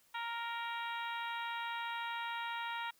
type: harmonic tone with a mistuned harmonic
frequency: 466.2 Hz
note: A#4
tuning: in tune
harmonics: 2 / 3 / 4 / 5 / 6 / 7 / 8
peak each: -40 / -44 / -46 / -48 / -50 / -51 / -52 dBFS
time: 0.14-2.91 s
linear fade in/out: 10 ms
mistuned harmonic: 8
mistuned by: +35 cents
effects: white hiss -69 dBFS RMS until 2.99 s